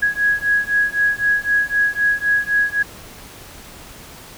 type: beating tone pair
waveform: sine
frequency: 1661.2 / 1665.1 Hz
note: G#6 / G#6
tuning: 0 / +4 cents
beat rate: 3.9 Hz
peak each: -18 dBFS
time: 0.02-2.83 s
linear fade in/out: 10 ms
effects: pink hiss -39 dBFS RMS until 4.37 s